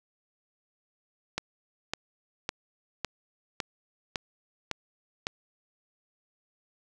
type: click train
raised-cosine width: 0.2 ms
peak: -12 dBFS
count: 8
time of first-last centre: 1.38-5.269 s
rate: 1.8 Hz
effects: none